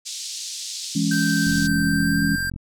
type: band-pass noise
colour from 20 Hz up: pink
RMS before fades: -32 dBFS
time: 0.05-1.68 s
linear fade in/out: 20 ms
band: 4000 to 7800 Hz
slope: 24 dB/octave
type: chord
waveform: sine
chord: C# minor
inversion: first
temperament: just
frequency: 166.31 / 207.9 / 277.2 Hz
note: E3 / G#3 / C#4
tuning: +16 / +2 / 0 cents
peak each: -23 dBFS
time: 0.95-2.36 s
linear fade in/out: 10 ms
type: tone with pitch glide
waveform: square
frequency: 1559 to 1581.7 Hz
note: G6 to G6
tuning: -10 to +15 cents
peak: -24 dBFS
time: 1.11-2.5 s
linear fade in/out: 5 ms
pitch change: +25 cents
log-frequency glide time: 1.74-2.24 s
type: click train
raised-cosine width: 5 ms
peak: -21 dBFS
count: 50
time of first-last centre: 1.47-2.561 s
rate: 44.9 Hz
effects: none

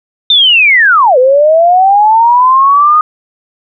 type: linear two-way sweep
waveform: sine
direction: down then up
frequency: 3651 to 493.9 to 1244 Hz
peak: -3 dBFS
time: 0.3-3.01 s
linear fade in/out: 2 ms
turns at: 1.18 s
effects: none

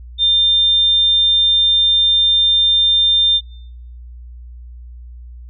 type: tone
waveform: sine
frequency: 3600 Hz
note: A7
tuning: 39 cents sharp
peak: -10 dBFS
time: 0.18-3.41 s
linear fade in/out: 50 ms
effects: noise-tail reverb RT60 0.8 s tail -26 dB re dry + added 60 Hz sine -32 dBFS peak until 5.49 s

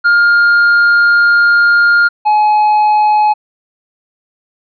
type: tone pair in turn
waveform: triangle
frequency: 1410 / 846.7 Hz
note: F6 / G#5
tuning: +16 / +33 cents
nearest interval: major sixth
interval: 883 cents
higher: first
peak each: -4 / -5 dBFS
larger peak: first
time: 0.04-2.09 / 2.25-3.34 s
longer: first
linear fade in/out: 20 ms
effects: resampled to 11025 Hz

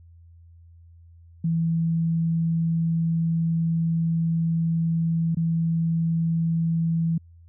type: tone with dropouts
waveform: sine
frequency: 164.81 Hz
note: E3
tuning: in tune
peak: -20 dBFS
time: 1.44-7.18 s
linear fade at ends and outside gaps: 5 ms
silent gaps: 5.348-5.369 s
effects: added 84 Hz sine -47 dBFS peak until 7.48 s

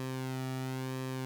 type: tone with flanger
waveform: sawtooth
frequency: 130.4 Hz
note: C3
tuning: 5 cents flat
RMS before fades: -37 dBFS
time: 0-1.25 s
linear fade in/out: 0 ms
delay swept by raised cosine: 1.4 to 1.93 ms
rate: 0.98 Hz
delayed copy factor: -0.55
effects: none

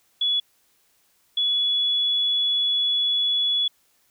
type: tone pair in turn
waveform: sine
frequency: 3399 / 3399 Hz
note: G#7 / G#7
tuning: +39 / +39 cents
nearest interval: unison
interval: 0 cents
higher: neither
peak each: -19 dBFS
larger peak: neither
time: 0.21-0.4 / 1.37-3.68 s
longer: second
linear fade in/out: 5 ms
effects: white hiss -64 dBFS RMS until 4.1 s

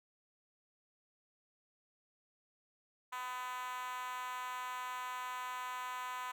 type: tone with high-pass filter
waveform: 5% pulse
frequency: 251.4 Hz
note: B3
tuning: 31 cents sharp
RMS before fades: -42 dBFS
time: 3.12-6.32 s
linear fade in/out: 10 ms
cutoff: 1000 Hz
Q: 4.8
effects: none

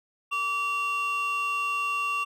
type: tone pair together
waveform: triangle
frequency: 1155.1 / 2750 Hz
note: D6 / F7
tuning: -29 / -27 cents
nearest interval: octave + minor third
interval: 1502 cents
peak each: -25 / -26 dBFS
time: 0.31-2.25 s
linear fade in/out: 20 ms
effects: tanh soft clip ceiling -20 dBFS

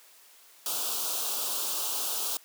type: band-stop noise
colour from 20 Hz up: white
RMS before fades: -31 dBFS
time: 0.66-2.37 s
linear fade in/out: 0 ms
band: 1400 to 2800 Hz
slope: 48 dB/octave
effects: white hiss -56 dBFS RMS until 2.44 s + high-pass 400 Hz 12 dB/octave

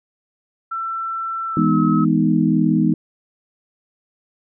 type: tone with pitch glide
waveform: sine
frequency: 1340 to 1285.4 Hz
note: E6 to E6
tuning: +28 to -44 cents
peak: -22 dBFS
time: 0.71-2.05 s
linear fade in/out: 10 ms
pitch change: -72 cents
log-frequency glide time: 1.47-1.75 s
type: chord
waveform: sine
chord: E major seventh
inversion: none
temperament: equal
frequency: 164.81 / 207.7 / 246.9 / 311.1 Hz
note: E3 / G#3 / B3 / D#4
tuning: 0 / 0 / 0 / 0 cents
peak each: -19 dBFS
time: 1.57-2.94 s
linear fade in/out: 2 ms
effects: none

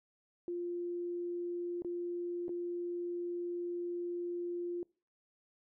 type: tone with dropouts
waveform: sine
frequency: 349.2 Hz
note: F4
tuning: in tune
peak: -35 dBFS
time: 0.48-4.83 s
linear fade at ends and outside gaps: 1 ms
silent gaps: 1.821-1.847 / 2.482-2.492 s
effects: noise-tail reverb RT60 0.4 s tail -26 dB re dry

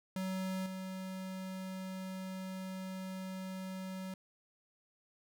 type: tone with level steps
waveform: square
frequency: 188.2 Hz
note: F#3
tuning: 30 cents sharp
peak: -36 / -41 dBFS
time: 0.16-4.14 s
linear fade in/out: 2 ms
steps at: 0.66 s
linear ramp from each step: 2 ms
effects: none

